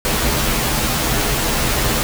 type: noise with comb filter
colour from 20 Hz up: pink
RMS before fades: -18 dBFS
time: 0.05-2.03 s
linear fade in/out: 0 ms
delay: 11 ms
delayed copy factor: -0.75
effects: none